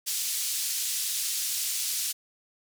white band-pass noise, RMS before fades -30 dBFS, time 0.06-2.13 s, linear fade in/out 20 ms, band 3800 to 11000 Hz, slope 12 dB/octave, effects none

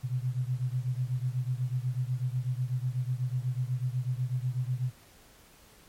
sine beating tone pair, 123.47 / 131.57 Hz, B2 / C3, 0 / +10 cents, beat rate 8.1 Hz, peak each -30 / -32 dBFS, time 0.03-4.92 s, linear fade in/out 20 ms, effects pink hiss -57 dBFS RMS until 5.88 s + MP3 64 kbps

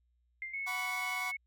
sine tone with exponential decay, 2098 Hz, C7, 4 cents sharp, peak -35 dBFS, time 0.42-0.85 s, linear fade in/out 1 ms, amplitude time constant 93 ms
sine tone, 2199 Hz, C#7, 14 cents flat, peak -35 dBFS, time 0.53-1.37 s, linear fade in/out 10 ms
sawtooth chord, F# suspended fourth, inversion none, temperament equal with one note detuned, 740 / 987.8 / 1134.6 Hz, F#5 / B5 / C#6, 0 / 0 / +40 cents, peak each -38 dBFS, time 0.66-1.32 s, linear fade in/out 20 ms
effects added 60 Hz sine -70 dBFS peak until 1.46 s

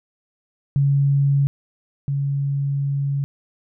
sine tone pair in turn, 140 / 140 Hz, C#3 / C#3, +18 / +18 cents, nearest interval unison, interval 0 cents, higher neither, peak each -14 / -19 dBFS, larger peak first, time 0.76-1.47 / 2.08-3.24 s, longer second, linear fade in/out 0 ms, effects none

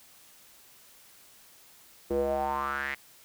square tone with band-pass filter sweep, 69.2 Hz, C#2, 2 cents flat, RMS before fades -30 dBFS, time 2.1-2.95 s, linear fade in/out 10 ms, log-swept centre 410 to 2100 Hz, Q 5.9, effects white hiss -56 dBFS RMS until 3.24 s

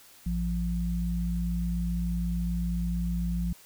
sine tone pair together, 57.94 / 173.8 Hz, A#1 / F3, -10 / -8 cents, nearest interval octave + perfect fifth, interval 1902 cents, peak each -29 / -29 dBFS, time 0.26-3.53 s, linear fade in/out 5 ms, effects white hiss -54 dBFS RMS until 3.65 s

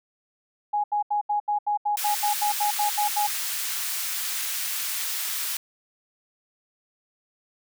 sine tone bursts, 830.6 Hz, G#5, in tune, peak -21 dBFS, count 14, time 0.73-3.271 s, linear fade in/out 10 ms, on 110 ms, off 77 ms
white high-pass noise, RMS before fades -29 dBFS, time 1.97-5.57 s, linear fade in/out 2 ms, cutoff 1300 Hz, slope 12 dB/octave
effects none

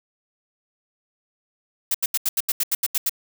blue noise bursts, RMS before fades -21 dBFS, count 11, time 1.91-3.095 s, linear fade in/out 5 ms, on 35 ms, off 80 ms, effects none

